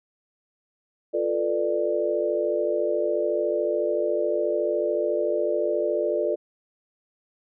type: chord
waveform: sine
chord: B half-diminished seventh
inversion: second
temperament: equal with one note detuned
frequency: 349.2 / 440 / 493.9 / 593.1 Hz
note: F4 / A4 / B4 / D5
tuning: 0 / 0 / 0 / +17 cents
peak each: -28 / -27 / -30 / -25 dBFS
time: 1.13-6.36 s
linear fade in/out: 20 ms
effects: none